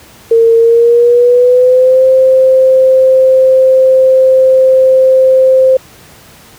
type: tone with pitch glide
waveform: sine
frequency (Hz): 457.7 to 522.7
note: A#4 to C5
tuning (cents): -32 to -2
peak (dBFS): -3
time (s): 0.31-5.77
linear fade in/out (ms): 5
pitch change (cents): +230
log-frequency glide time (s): 0.57-2.05
effects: pink hiss -38 dBFS RMS until 6.58 s + high-pass 60 Hz 12 dB/octave